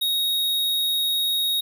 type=tone; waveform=square; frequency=3759 Hz; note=A#7; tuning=14 cents sharp; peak=-21 dBFS; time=0.01-1.61 s; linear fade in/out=10 ms; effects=none